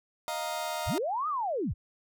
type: chord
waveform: sawtooth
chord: Eb suspended second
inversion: none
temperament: just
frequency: 622.3 / 700 / 933.4 Hz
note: Eb5 / F5 / Bb5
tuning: 0 / +4 / +2 cents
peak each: -32 dBFS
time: 0.28-0.98 s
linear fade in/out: 0 ms
type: linear two-way sweep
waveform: sine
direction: up then down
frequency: 32.2 to 1275 to 32.2 Hz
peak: -28 dBFS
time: 0.86-1.74 s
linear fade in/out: 20 ms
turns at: 1.28 s
effects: none